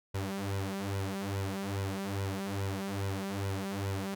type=tone with flanger; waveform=sawtooth; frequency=98 Hz; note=G2; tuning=in tune; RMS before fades=-35 dBFS; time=0.14-4.15 s; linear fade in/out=10 ms; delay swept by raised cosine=2 to 5.1 ms; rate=2.4 Hz; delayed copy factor=+1; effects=none